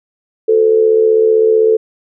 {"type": "tone with amplitude modulation", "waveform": "sine", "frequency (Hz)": 440, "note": "A4", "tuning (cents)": 0, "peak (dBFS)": -4, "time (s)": [0.48, 1.77], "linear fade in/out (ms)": 10, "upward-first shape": "sine", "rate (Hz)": 75.7, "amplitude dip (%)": 65, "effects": []}